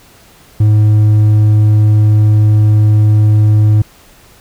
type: tone with hard clipping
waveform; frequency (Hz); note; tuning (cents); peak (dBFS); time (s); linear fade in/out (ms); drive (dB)
sine; 106.3; G#2; +41; -6; 0.6-3.82; 5; 3
effects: pink hiss -43 dBFS RMS until 4.4 s